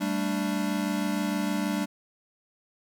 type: chord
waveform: square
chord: G suspended second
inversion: none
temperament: equal with one note detuned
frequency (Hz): 196 / 222.4 / 293.7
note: G3 / A3 / D4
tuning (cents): 0 / +19 / 0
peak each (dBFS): -30 / -33 / -31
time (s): 0-1.86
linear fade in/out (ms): 20
effects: none